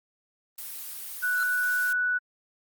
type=noise; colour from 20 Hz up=blue; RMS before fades=-38 dBFS; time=0.58-1.93 s; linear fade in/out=5 ms
type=tone; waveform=sine; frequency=1480 Hz; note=F#6; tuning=in tune; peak=-23 dBFS; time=1.22-2.19 s; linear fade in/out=20 ms
type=tone with exponential growth; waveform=square; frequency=1363 Hz; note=F6; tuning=43 cents flat; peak=-29 dBFS; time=1.25-1.43 s; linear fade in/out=1 ms; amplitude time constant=38 ms
effects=Opus 32 kbps